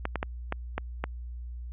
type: clicks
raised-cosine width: 0.5 ms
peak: -14 dBFS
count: 6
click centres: 0.054 / 0.157 / 0.229 / 0.524 / 0.78 / 1.04 s
effects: added 60 Hz sine -36 dBFS peak until 1.72 s + resampled to 8000 Hz